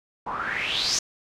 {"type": "noise with low-pass filter sweep", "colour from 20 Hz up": "white", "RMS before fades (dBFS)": -27, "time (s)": [0.26, 0.99], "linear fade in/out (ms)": 5, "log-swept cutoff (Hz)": [910, 6300], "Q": 6.1, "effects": []}